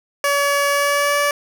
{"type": "tone with pitch glide", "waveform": "15% pulse", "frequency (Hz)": [568, 577.3], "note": ["C#5", "D5"], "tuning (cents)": [42, -30], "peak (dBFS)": -9, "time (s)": [0.24, 1.31], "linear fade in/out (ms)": 2, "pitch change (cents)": 28, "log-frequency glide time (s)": [0.69, 1.19], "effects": []}